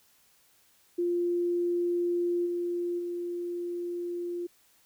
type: tone with level steps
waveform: sine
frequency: 349 Hz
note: F4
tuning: 1 cent flat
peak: -25 / -28 / -31 dBFS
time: 0.98-4.47 s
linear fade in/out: 10 ms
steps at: 2.45 / 2.98 s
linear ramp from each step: 20 ms
effects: white hiss -64 dBFS RMS until 4.85 s